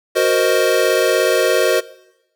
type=chord; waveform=square; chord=C half-diminished seventh; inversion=second; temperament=equal; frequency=370 / 466.2 / 523.3 / 622.3 Hz; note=Gb4 / Bb4 / C5 / Eb5; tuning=0 / 0 / 0 / 0 cents; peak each=-19 dBFS; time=0.15-1.81 s; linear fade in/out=20 ms; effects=noise-tail reverb RT60 0.9 s tail -20 dB re dry

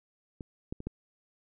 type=clicks; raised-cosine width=3 ms; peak=-27 / -22 / -28 / -21 dBFS; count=4; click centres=0.408 / 0.725 / 0.804 / 0.87 s; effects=none

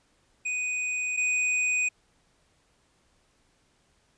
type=tone pair in turn; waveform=square; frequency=2489 / 2489 Hz; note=D#7 / D#7; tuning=0 / 0 cents; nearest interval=unison; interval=0 cents; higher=neither; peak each=-28 / -24 dBFS; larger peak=second; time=0.45-1.17 / 1.17-1.89 s; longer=neither; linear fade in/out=10 ms; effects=pink hiss -67 dBFS RMS until 4.17 s + resampled to 22050 Hz

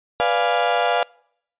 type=chord; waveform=35% pulse; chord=B diminished seventh; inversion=none; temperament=equal; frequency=493.9 / 587.3 / 698.5 / 830.6 Hz; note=B4 / D5 / F5 / Ab5; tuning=0 / 0 / 0 / 0 cents; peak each=-22 / -23 / -18 / -23 dBFS; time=0.2-1.03 s; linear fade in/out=0 ms; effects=noise-tail reverb RT60 0.7 s tail -26 dB re dry + resampled to 8000 Hz

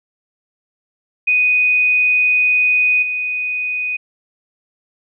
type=tone with level steps; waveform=sine; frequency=2489 Hz; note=D#7; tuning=in tune; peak=-11 / -18 dBFS; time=1.27-3.97 s; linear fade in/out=10 ms; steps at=3.02 s; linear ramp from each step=10 ms; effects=none

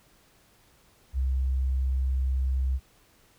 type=tone; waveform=sine; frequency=65.41 Hz; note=C2; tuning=in tune; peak=-23 dBFS; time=1.13-2.8 s; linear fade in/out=50 ms; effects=pink hiss -61 dBFS RMS until 3.38 s

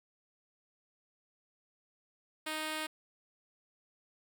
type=tone; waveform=5% pulse; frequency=311.1 Hz; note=D#4; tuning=in tune; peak=-24 dBFS; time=2.46-2.87 s; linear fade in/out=10 ms; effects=none

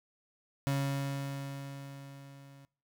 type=tone with level ramp; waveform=35% pulse; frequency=138.59 Hz; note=C#3; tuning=in tune; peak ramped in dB=-26 to -51 dBFS; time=0.67-2.65 s; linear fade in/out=0 ms; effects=noise-tail reverb RT60 0.4 s tail -23 dB re dry

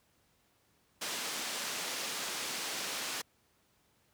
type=band-pass noise; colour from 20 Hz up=white; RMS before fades=-38 dBFS; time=1.01-3.22 s; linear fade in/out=10 ms; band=210 to 6700 Hz; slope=12 dB/octave; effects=pink hiss -71 dBFS RMS until 4.13 s + high-pass 60 Hz 12 dB/octave

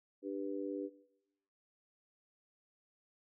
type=harmonic tone; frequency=98.3 Hz; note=G2; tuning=5 cents sharp; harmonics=3 / 4 / 5; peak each=-40 / -42 / -44 dBFS; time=0.22-0.9 s; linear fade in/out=50 ms; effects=noise-tail reverb RT60 0.9 s tail -19 dB re dry

